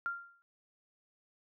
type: tone with exponential decay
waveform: sine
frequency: 1390 Hz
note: F6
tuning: 9 cents flat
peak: -30 dBFS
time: 0.06-0.42 s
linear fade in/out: 0 ms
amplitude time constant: 77 ms
effects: none

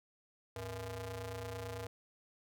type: ring-modulated tone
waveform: sawtooth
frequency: 185 Hz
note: F#3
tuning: in tune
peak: -34 dBFS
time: 0.56-1.87 s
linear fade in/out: 2 ms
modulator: 292 Hz
effects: none

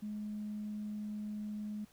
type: tone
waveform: sine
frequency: 210.5 Hz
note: G#3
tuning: 24 cents sharp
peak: -37 dBFS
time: 0.02-1.85 s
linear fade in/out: 10 ms
effects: tanh soft clip ceiling -33 dBFS + pink hiss -65 dBFS RMS until 1.92 s

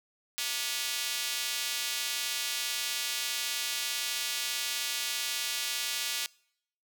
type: tone with high-pass filter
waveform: square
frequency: 130.81 Hz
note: C3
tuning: in tune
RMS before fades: -33 dBFS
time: 0.38-6.26 s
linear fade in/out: 0 ms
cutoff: 3200 Hz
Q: 1
effects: noise-tail reverb RT60 0.7 s tail -25 dB re dry

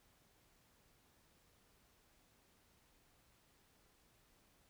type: silence
effects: pink hiss -72 dBFS RMS until 4.69 s

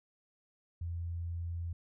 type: tone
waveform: sine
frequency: 85.1 Hz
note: F2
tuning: 44 cents flat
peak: -35 dBFS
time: 0.81-1.73 s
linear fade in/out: 5 ms
effects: none

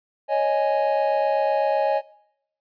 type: chord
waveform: triangle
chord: C# suspended second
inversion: none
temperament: equal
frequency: 554.4 / 622.3 / 830.6 Hz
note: C#5 / D#5 / G#5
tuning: 0 / 0 / 0 cents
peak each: -21 dBFS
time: 0.28-2.02 s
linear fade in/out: 50 ms
effects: noise-tail reverb RT60 0.8 s tail -22 dB re dry + resampled to 11025 Hz

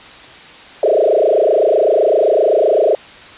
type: tone with frequency modulation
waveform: sine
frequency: 527 Hz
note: C5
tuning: 12 cents sharp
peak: -9 dBFS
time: 0.83-2.95 s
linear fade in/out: 2 ms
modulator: 27.8 Hz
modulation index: 4.8
effects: white hiss -37 dBFS RMS until 3.37 s + resampled to 8000 Hz

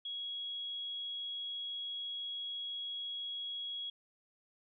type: tone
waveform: sine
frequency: 3322 Hz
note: G#7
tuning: in tune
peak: -38 dBFS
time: 0.05-3.9 s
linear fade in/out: 5 ms
effects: none

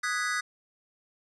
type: chord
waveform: square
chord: G# minor seventh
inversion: second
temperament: equal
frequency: 1244.5 / 1480 / 1661.2 / 1975.5 Hz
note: D#6 / F#6 / G#6 / B6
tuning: 0 / 0 / 0 / 0 cents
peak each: -34 dBFS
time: 0.03-0.41 s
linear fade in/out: 10 ms
effects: resampled to 22050 Hz

